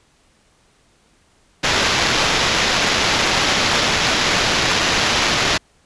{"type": "noise with sample-and-hold", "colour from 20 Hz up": "white", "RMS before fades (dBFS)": -17, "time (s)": [1.63, 5.58], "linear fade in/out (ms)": 10, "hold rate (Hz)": 8820, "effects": ["pink hiss -57 dBFS RMS until 5.85 s", "resampled to 22050 Hz"]}